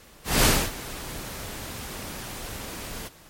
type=noise with ADSR envelope; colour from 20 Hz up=pink; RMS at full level=-17 dBFS; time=0.24-3.09 s; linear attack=200 ms; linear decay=260 ms; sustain=-19 dB; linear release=20 ms; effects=pink hiss -51 dBFS RMS until 3.29 s + MP3 64 kbps